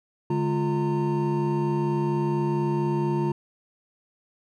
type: tone cluster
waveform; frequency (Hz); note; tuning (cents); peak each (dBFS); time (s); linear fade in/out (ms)
triangle; 145.7 / 210 / 349.9 / 917; D3 / G#3 / F4 / A#5; -13 / +19 / +3 / -29; -24 / -28 / -24 / -30; 0.3-3.32; 5
effects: none